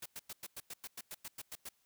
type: noise bursts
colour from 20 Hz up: white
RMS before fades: -45 dBFS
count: 13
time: 0.02-1.69 s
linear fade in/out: 5 ms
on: 38 ms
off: 98 ms
effects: white hiss -75 dBFS RMS until 1.85 s